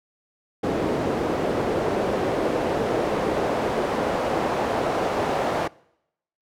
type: noise with band-pass filter sweep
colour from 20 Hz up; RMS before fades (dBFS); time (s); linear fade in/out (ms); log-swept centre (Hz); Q
pink; -24; 0.63-5.68; 10; 410 to 630; 1.3
effects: noise-tail reverb RT60 0.8 s tail -24 dB re dry